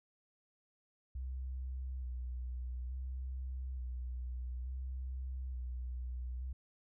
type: tone with vibrato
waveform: sine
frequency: 63.2 Hz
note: B1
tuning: 41 cents sharp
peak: -38 dBFS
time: 1.15-6.53 s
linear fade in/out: 5 ms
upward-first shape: square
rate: 0.57 Hz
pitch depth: 34 cents each way
effects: none